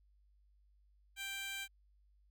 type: tone with high-pass filter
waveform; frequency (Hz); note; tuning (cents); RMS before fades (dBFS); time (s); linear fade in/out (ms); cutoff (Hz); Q
15% pulse; 786; G5; +4; -43; 1.16-1.68; 50; 2000; 0.93
effects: added 50 Hz sine -66 dBFS peak until 2.3 s